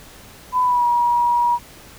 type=tone with pitch glide; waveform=sine; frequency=1003 to 958.3 Hz; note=B5 to A#5; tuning=+26 to +48 cents; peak=-14 dBFS; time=0.52-1.59 s; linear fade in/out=50 ms; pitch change=-78 cents; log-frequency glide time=0.62-0.86 s; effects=pink hiss -43 dBFS RMS until 1.98 s